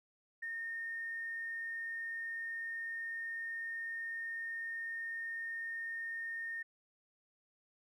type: tone with tanh clipping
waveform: triangle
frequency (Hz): 1832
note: A#6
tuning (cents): -31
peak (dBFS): -38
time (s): 0.42-6.63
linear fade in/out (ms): 10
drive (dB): 2
effects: none